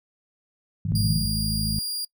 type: chord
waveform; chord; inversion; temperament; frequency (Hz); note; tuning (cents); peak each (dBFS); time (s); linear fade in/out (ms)
sine; F half-diminished seventh; first; equal; 103.83 / 123.47 / 155.56 / 174.61; Ab2 / Cb3 / Eb3 / F3; 0 / 0 / 0 / 0; -26 / -32 / -27 / -30; 0.85-1.26; 5
type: harmonic tone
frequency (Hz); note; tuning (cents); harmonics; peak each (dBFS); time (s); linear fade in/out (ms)
53.3; G#1; +46; 1 / 2 / 3 / 4; -30 / -30 / -30 / -30; 0.92-1.79; 0
type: tone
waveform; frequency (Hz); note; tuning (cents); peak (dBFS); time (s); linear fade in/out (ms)
sawtooth; 4813; D8; +42; -24; 0.95-2.05; 5
effects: noise-tail reverb RT60 0.1 s tail -25 dB re dry